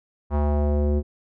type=tone with low-pass filter sweep; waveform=square; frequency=73.42 Hz; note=D2; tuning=in tune; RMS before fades=-21 dBFS; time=0.3-1.03 s; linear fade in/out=50 ms; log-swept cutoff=980 to 400 Hz; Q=2.1; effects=none